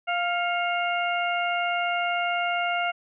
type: harmonic tone with a mistuned harmonic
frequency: 698.5 Hz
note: F5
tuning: in tune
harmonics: 1 / 2 / 3 / 4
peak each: -26 / -29 / -31 / -32 dBFS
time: 0.07-2.92 s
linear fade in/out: 20 ms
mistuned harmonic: 3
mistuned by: +56 cents
effects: none